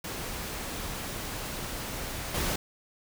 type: noise with level steps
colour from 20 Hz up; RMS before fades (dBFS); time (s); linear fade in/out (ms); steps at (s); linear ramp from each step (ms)
pink; -36 / -30; 0.04-2.56; 5; 2.34; 5
effects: none